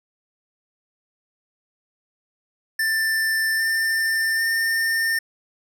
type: tone with pitch steps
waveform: square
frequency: 1777 / 1793.5 / 1810.2 Hz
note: A6 / A6 / A6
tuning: +17 / +33 / +49 cents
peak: -20 dBFS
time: 2.79-5.19 s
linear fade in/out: 5 ms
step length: 800 ms
effects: none